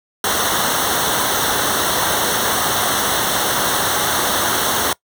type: noise with comb filter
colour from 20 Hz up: pink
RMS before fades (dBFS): -18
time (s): 0.24-4.93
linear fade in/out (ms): 2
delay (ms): 0.41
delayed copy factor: -0.8
effects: noise-tail reverb RT60 0.1 s tail -23 dB re dry + high-pass 60 Hz 12 dB/octave